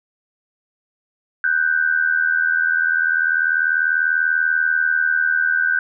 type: tone pair together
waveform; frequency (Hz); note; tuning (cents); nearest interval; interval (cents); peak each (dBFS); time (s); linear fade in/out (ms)
sine; 1487.7 / 1568; F#6 / G6; +9 / 0; minor second; 91; -18; 1.44-5.79; 2
effects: none